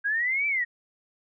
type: linear two-way sweep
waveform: sine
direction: up then down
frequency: 1600 to 2345 to 1847 Hz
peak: -23 dBFS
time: 0.04-0.65 s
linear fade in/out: 20 ms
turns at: 0.47 s
effects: none